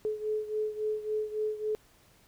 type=beating tone pair; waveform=sine; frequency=427.7 / 431.3 Hz; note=A4 / A4; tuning=-49 / -35 cents; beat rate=3.6 Hz; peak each=-31 / -35 dBFS; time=0.05-1.75 s; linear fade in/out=0 ms; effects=pink hiss -62 dBFS RMS until 2.27 s